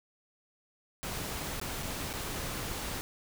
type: noise with dropouts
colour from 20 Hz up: pink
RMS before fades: -37 dBFS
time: 1.03-3.01 s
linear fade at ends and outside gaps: 0 ms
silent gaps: 1.599-1.614 / 1.826-1.83 / 2.13-2.137 s
effects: none